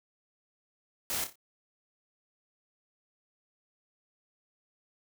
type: noise with echo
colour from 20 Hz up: white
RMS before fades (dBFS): -33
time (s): 1.1-1.24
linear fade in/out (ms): 0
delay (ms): 29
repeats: 4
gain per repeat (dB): -8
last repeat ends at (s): 1.356
effects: none